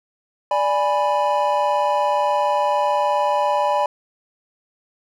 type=chord; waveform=triangle; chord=G# diminished; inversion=second; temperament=equal; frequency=587.3 / 830.6 / 987.8 Hz; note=D5 / G#5 / B5; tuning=0 / 0 / 0 cents; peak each=-19 dBFS; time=0.51-3.86 s; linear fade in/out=2 ms; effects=none